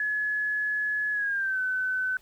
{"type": "tone with pitch glide", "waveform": "sine", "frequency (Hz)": [1700, 1514.5], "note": ["G#6", "F#6"], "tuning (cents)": [40, 40], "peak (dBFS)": -25, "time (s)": [0, 2.17], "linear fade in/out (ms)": 2, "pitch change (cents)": -200, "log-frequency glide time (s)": [1.12, 1.6], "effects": ["pink hiss -60 dBFS RMS until 2.21 s"]}